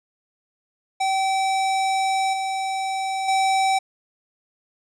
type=tone with level steps; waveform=square; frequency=770 Hz; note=G5; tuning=31 cents flat; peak=-20 / -24 / -18 dBFS; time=1-3.79 s; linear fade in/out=10 ms; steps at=2.33 / 3.28 s; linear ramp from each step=5 ms; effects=resampled to 22050 Hz